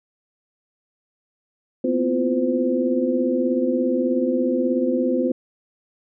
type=tone cluster; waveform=sine; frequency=238.1 / 254.8 / 332.3 / 350.7 / 513 Hz; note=A#3 / C4 / E4 / F4 / C5; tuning=+37 / -46 / +14 / +7 / -34 cents; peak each=-30 / -21 / -30 / -25 / -23 dBFS; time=1.84-5.32 s; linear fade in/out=5 ms; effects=none